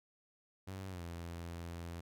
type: tone with pitch glide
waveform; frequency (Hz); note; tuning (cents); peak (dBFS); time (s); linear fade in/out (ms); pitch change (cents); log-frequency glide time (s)
sawtooth; 95.5 to 85.08; G2 to F2; -45 to -45; -39; 0.67-2.01; 10; -200; 0.89-1.02
effects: none